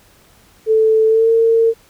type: tone with pitch glide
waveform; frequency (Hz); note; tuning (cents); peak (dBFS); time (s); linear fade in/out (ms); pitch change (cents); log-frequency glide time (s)
sine; 440 to 454.7; A4 to A#4; 0 to -43; -9; 0.66-1.74; 50; +57; 1.07-1.29
effects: pink hiss -50 dBFS RMS until 1.89 s